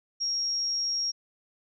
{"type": "tone", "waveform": "sine", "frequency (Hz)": 5588, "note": "F8", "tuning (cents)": 0, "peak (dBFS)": -26, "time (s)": [0.2, 1.12], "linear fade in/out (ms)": 20, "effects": []}